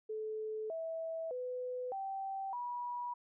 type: tone with pitch steps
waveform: sine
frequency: 434 / 652 / 501 / 777 / 971 Hz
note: A4 / E5 / B4 / G5 / B5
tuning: -24 / -19 / +25 / -16 / -30 cents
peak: -37 dBFS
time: 0.09-3.14 s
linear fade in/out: 10 ms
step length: 610 ms
effects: none